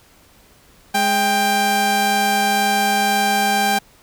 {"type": "tone pair together", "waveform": "sawtooth", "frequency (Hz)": [208.2, 790.8], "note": ["G#3", "G5"], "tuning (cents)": [5, 15], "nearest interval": "octave + major seventh", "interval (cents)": 2310, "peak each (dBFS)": [-19, -12], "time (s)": [0.94, 3.79], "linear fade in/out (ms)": 10, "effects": ["pink hiss -51 dBFS RMS until 4.02 s"]}